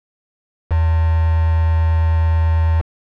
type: tone with quantisation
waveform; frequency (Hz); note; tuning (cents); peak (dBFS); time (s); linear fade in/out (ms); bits
sine; 81.4; E2; -21; -12; 0.7-2.82; 20; 4
effects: low-pass 2000 Hz 12 dB/octave